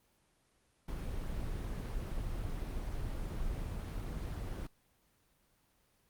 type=noise; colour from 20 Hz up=brown; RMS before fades=-38 dBFS; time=0.88-4.67 s; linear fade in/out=5 ms; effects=pink hiss -72 dBFS RMS until 6.09 s + Opus 24 kbps